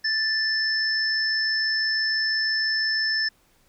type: tone pair together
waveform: sine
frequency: 1760 / 5274 Hz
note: A6 / E8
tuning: 0 / 0 cents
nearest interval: octave + perfect fifth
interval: 1900 cents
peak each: -24 / -24 dBFS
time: 0.04-3.29 s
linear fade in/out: 10 ms
effects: pink hiss -62 dBFS RMS until 3.68 s